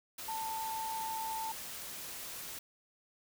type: tone in noise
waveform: sine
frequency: 890 Hz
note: A5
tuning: 20 cents sharp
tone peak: -36 dBFS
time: 0.28-1.52 s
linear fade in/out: 5 ms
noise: white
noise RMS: -44 dBFS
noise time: 0.18-2.59 s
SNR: +5 dB
effects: none

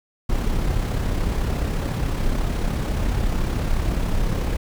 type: noise with amplitude modulation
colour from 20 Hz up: brown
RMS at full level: -20 dBFS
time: 0.29-4.57 s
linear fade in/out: 10 ms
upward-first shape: sine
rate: 34 Hz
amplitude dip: 40%
effects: none

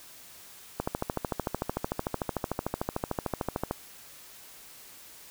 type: click train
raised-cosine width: 1 ms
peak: -14 dBFS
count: 40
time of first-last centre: 0.8-3.71 s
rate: 13.4 Hz
effects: white hiss -50 dBFS RMS until 5.3 s

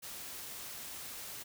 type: noise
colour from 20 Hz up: white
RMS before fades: -45 dBFS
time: 0.02-1.44 s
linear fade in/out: 20 ms
effects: none

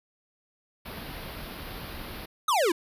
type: band-stop noise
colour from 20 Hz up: pink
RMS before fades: -39 dBFS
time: 0.85-2.26 s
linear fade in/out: 10 ms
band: 4900 to 11000 Hz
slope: 48 dB/octave
type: exponential sweep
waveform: square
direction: down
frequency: 1319 to 312.2 Hz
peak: -22 dBFS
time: 2.48-2.72 s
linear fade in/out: 5 ms
effects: resampled to 32000 Hz

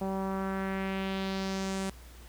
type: tone with low-pass filter sweep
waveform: sawtooth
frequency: 192.3 Hz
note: G3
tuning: 33 cents flat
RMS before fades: -33 dBFS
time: 0.01-1.9 s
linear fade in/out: 5 ms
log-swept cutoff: 770 to 9200 Hz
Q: 1.9
effects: added 60 Hz sine -48 dBFS peak until 2.28 s + pink hiss -55 dBFS RMS until 2.28 s

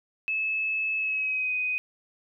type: tone with pitch glide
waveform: sine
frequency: 2600 to 2501 Hz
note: E7 to D#7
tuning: -24 to +8 cents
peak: -25 dBFS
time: 0.28-1.78 s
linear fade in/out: 0 ms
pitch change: -68 cents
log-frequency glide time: 0.97-1.53 s
effects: none

